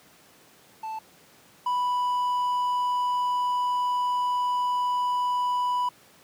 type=tone pair in turn; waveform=triangle; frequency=880 / 987.8 Hz; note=A5 / B5; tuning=0 / 0 cents; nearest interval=major second; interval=200 cents; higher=second; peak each=-29 / -21 dBFS; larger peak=second; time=0.83-0.99 / 1.66-5.89 s; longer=second; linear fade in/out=5 ms; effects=pink hiss -55 dBFS RMS until 6.23 s + high-pass 150 Hz 12 dB/octave